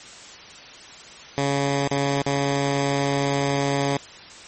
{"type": "tone with dropouts", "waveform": "10% pulse", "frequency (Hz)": 140, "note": "C#3", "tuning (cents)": 18, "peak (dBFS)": -12, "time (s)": [1.38, 3.97], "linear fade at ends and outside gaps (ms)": 0, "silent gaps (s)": [[1.874, 1.912], [2.219, 2.264]], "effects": ["white hiss -42 dBFS RMS until 4.47 s", "MP3 32 kbps"]}